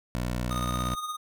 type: tone with pitch glide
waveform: 15% pulse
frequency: 61 to 61.78 Hz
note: B1 to B1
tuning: -21 to +1 cents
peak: -22 dBFS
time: 0.15-0.95 s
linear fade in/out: 0 ms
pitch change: +22 cents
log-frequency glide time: 0.63-0.8 s
type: tone with tremolo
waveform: square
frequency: 1234 Hz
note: D#6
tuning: 15 cents flat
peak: -30 dBFS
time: 0.5-1.17 s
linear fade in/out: 20 ms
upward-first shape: sine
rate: 17 Hz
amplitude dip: 55%
effects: none